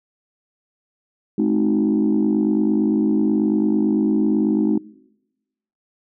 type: chord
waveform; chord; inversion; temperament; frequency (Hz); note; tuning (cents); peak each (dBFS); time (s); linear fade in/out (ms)
sine; Ab dominant seventh; none; equal with one note detuned; 213 / 261.6 / 311.1 / 370; Ab3 / C4 / Eb4 / Gb4; +44 / 0 / 0 / 0; -18 / -22 / -19 / -24; 1.38-4.78; 5
effects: noise-tail reverb RT60 1.0 s tail -23 dB re dry + tanh soft clip ceiling -9 dBFS